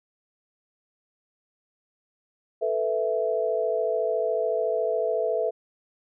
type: chord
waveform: sine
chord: A suspended second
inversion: none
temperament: equal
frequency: 440 / 493.9 / 659.3 Hz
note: A4 / B4 / E5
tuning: 0 / 0 / 0 cents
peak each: -27 / -28 / -26 dBFS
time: 2.61-5.51 s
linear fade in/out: 20 ms
effects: none